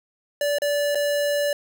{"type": "tone with dropouts", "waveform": "square", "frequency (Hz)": 580, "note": "D5", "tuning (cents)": -22, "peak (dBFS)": -21, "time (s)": [0.41, 1.53], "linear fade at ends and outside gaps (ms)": 2, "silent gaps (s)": [[0.585, 0.619], [0.948, 0.954]], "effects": []}